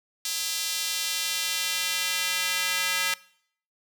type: tone with high-pass filter sweep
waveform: square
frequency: 182.9 Hz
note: F#3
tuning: 20 cents flat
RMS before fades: -28 dBFS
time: 0.25-3.14 s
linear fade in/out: 2 ms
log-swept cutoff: 4300 to 2000 Hz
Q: 1.1
effects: noise-tail reverb RT60 0.6 s tail -20 dB re dry